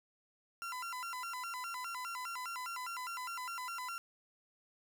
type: tone with vibrato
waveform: 35% pulse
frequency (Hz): 1174.7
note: D6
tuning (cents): 0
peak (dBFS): -38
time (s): 0.62-3.98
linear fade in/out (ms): 0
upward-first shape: square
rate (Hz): 4.9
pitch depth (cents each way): 270
effects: none